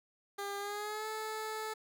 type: tone with pitch glide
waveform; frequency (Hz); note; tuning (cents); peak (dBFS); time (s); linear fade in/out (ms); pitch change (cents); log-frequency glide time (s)
15% pulse; 401.6 to 435.4; G4 to A4; +42 to -18; -31; 0.38-1.74; 10; +140; 0.58-1.07
effects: none